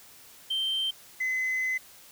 sine tone pair in turn, 3131 / 2035 Hz, G7 / C7, -3 / -49 cents, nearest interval perfect fifth, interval 746 cents, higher first, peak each -24 dBFS, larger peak neither, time 0.5-0.91 / 1.2-1.78 s, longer second, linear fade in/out 10 ms, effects tanh soft clip ceiling -24 dBFS + white hiss -52 dBFS RMS until 2.11 s

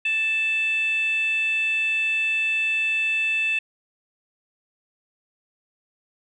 sine tone with frequency modulation, 2639 Hz, E7, 1 cent sharp, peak -19 dBFS, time 0.05-3.59 s, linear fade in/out 5 ms, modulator 872 Hz, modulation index 0.36, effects tanh soft clip ceiling -16 dBFS

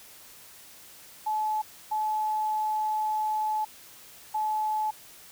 sine tone bursts at uneven times, 860 Hz, A5, 40 cents flat, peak -25 dBFS, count 3, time 1.26-1.62 / 1.91-3.65 / 4.34-4.91 s, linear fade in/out 10 ms, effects white hiss -50 dBFS RMS until 5.31 s

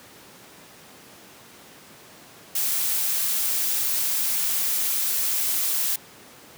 blue noise, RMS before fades -24 dBFS, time 2.55-5.96 s, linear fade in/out 5 ms, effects pink hiss -47 dBFS RMS until 6.57 s + high-pass 150 Hz 12 dB/octave

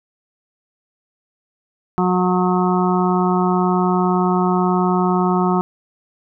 harmonic tone, 181.9 Hz, F#3, 29 cents flat, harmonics 1 / 2 / 4 / 5 / 6 / 7, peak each -17 / -20 / -23 / -24 / -25 / -25 dBFS, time 1.98-5.61 s, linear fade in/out 0 ms, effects none

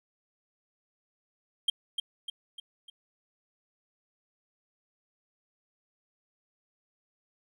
triangle tone with echo, 3190 Hz, G7, 30 cents sharp, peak -20 dBFS, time 1.68-1.7 s, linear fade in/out 5 ms, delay 300 ms, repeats 4, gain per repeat -6 dB, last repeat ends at 2.9 s, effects none

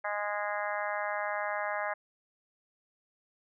harmonic tone, 206.7 Hz, G#3, 8 cents flat, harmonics 3 / 4 / 5 / 6 / 7 / 8 / 9 / 10, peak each -36 / -37 / -40 / -40 / -43 / -38 / -43 / -43 dBFS, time 0.04-1.94 s, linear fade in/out 10 ms, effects none

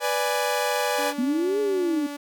sawtooth chord, G# diminished, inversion first, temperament equal, 493.9 / 587.3 / 830.6 Hz, B4 / D5 / G#5, 0 / 0 / 0 cents, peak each -23 dBFS, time 0-1.14 s, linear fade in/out 50 ms
sawtooth tone, 288 Hz, D4, 34 cents flat, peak -28 dBFS, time 0.98-2.17 s, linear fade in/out 10 ms
sine linear two-way sweep, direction up then down, 233.1 to 424 to 280.4 Hz, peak -21 dBFS, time 1.18-2.07 s, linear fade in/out 10 ms, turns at 1.6 s
effects none

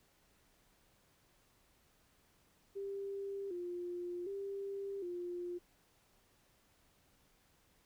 sine tone with vibrato, 373.6 Hz, F#4, 17 cents sharp, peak -39 dBFS, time 2.75-5.59 s, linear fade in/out 20 ms, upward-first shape square, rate 0.66 Hz, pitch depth 100 cents each way, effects pink hiss -71 dBFS RMS until 7.85 s

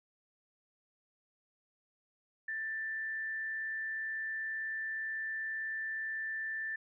sine tone with frequency modulation, 1771 Hz, A6, 11 cents sharp, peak -35 dBFS, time 2.48-6.76 s, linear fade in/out 5 ms, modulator 135 Hz, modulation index 0.2, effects none

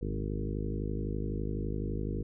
harmonic tone with a mistuned harmonic, 51.91 Hz, G#1, in tune, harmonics 1 / 2 / 3 / 4 / 5 / 6 / 7 / 8 / 9, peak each -35 / -38 / -40 / -41 / -42 / -43 / -43 / -44 / -45 dBFS, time 0.01-2.23 s, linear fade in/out 10 ms, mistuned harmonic 3, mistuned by -39 cents, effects none

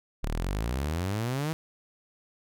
sawtooth exponential sweep, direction up, 34.65 to 164.81 Hz, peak -24 dBFS, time 0.23-1.53 s, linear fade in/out 0 ms, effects none

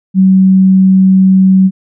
sine tone, 189.4 Hz, F#3, 41 cents sharp, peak -3 dBFS, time 0.14-1.71 s, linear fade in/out 50 ms, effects none

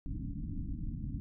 pink low-pass noise, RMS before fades -38 dBFS, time 0.06-1.2 s, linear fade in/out 0 ms, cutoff 300 Hz, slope 96 dB/octave, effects none

